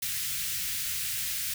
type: band-stop noise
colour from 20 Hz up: white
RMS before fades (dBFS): -32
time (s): 0.02-1.54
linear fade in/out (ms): 5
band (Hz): 160 to 1700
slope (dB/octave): 24
effects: none